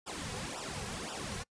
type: noise with flanger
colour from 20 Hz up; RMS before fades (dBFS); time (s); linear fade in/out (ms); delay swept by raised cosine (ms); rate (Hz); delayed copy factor
pink; -40; 0.06-1.44; 20; 0.46 to 3.36; 1.9; -1
effects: noise-tail reverb RT60 0.1 s tail -25 dB re dry + resampled to 22050 Hz